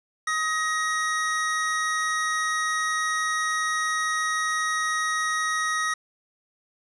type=tone pair together; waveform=square; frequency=1261 / 1889.4 Hz; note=D#6 / A#6; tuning=+23 / +23 cents; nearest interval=perfect fifth; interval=700 cents; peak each=-27 dBFS; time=0.27-5.94 s; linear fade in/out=5 ms; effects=resampled to 22050 Hz + 8-bit